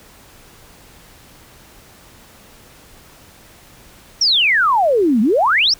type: exponential two-way sweep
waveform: sine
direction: down then up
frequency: 5740 to 202.9 to 5740 Hz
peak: -11 dBFS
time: 4.21-5.74 s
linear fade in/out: 5 ms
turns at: 5.21 s
effects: pink hiss -45 dBFS RMS until 5.79 s